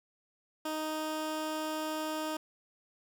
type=tone; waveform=15% pulse; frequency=311.1 Hz; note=D#4; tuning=in tune; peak=-27 dBFS; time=0.65-2.37 s; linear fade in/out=5 ms; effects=none